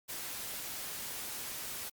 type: noise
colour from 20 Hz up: white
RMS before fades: -41 dBFS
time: 0.08-1.9 s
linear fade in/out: 20 ms
effects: Opus 48 kbps